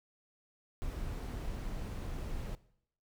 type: noise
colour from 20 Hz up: brown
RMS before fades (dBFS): -39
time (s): 0.82-2.55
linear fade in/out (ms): 0
effects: noise-tail reverb RT60 0.7 s tail -19 dB re dry

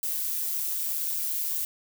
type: noise with amplitude modulation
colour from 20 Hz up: violet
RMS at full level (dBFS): -27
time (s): 0.03-1.65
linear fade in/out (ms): 2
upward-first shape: sine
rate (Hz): 157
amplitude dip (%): 55
effects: none

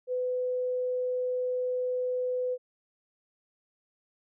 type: tone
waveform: sine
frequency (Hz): 502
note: B4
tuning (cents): +28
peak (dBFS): -27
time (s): 0.07-2.58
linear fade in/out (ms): 50
effects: none

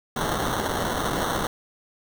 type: noise with sample-and-hold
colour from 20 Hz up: white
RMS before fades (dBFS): -26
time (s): 0.16-1.47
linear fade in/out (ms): 5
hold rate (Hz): 2450
effects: none

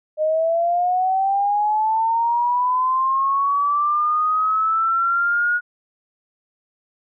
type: linear sweep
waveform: sine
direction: up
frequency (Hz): 611 to 1451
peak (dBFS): -16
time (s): 0.17-5.61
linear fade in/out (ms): 50
effects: none

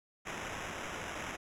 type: noise with sample-and-hold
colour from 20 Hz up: white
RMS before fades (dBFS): -41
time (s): 0.25-1.37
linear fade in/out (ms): 20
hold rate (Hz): 4410
effects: low-pass 9000 Hz 12 dB/octave

